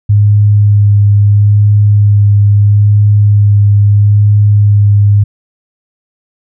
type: tone with vibrato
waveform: sine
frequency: 103 Hz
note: G#2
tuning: 14 cents flat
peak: -3 dBFS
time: 0.09-5.24 s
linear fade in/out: 10 ms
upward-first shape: sine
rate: 0.76 Hz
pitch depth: 13 cents each way
effects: none